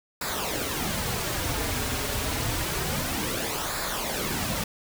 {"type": "noise with flanger", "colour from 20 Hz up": "pink", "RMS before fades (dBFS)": -29, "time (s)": [0.21, 4.64], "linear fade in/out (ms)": 5, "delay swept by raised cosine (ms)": [0.33, 6.03], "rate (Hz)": 0.28, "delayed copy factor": -0.6, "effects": []}